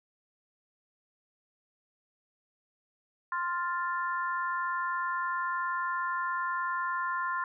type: chord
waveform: sine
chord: F major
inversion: second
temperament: equal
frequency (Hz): 1046.5 / 1396.9 / 1760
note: C6 / F6 / A6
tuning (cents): 0 / 0 / 0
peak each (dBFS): -31 / -35 / -37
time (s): 3.32-7.44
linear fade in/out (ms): 2
effects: none